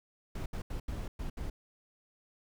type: noise bursts at uneven times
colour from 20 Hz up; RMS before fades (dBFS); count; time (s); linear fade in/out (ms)
brown; -37; 6; 0.35-0.46 / 0.53-0.62 / 0.7-0.8 / 0.88-1.08 / 1.19-1.3 / 1.37-1.5; 5
effects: none